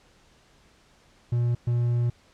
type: tone bursts at uneven times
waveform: triangle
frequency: 119.9 Hz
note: A#2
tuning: 49 cents sharp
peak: -19 dBFS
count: 2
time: 1.32-1.55 / 1.67-2.1 s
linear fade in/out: 5 ms
effects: pink hiss -59 dBFS RMS until 2.33 s + low-pass 7000 Hz 12 dB/octave